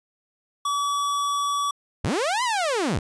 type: tone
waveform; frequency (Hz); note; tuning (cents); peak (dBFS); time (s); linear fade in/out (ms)
square; 1143; D6; -47; -23; 0.65-1.71; 5
type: linear two-way sweep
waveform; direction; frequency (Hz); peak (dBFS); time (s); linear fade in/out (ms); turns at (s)
sawtooth; up then down; 56.9 to 1035 to 56.9; -18; 2.04-2.99; 5; 2.43
effects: resampled to 22050 Hz